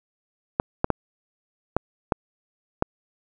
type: clicks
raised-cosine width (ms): 1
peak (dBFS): -5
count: 6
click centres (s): 0.599 / 0.844 / 0.903 / 1.766 / 2.122 / 2.824
effects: none